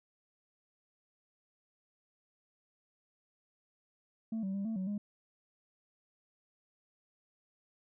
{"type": "tone with pitch steps", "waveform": "sine", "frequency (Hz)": [223.2, 192.4, 198, 223.2, 187.7, 205.5], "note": ["A3", "G3", "G3", "A3", "F#3", "G#3"], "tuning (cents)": [25, -32, 18, 25, 25, -18], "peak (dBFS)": -31, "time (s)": [4.32, 4.98], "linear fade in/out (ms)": 5, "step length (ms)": 110, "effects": ["tanh soft clip ceiling -32 dBFS"]}